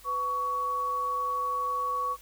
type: tone pair together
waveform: sine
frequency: 499.8 / 1122 Hz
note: B4 / C#6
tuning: +21 / +21 cents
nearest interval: octave + major second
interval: 1400 cents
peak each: -39 / -27 dBFS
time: 0.04-2.17 s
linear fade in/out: 50 ms
effects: added 50 Hz sine -56 dBFS peak until 2.21 s + white hiss -54 dBFS RMS until 2.21 s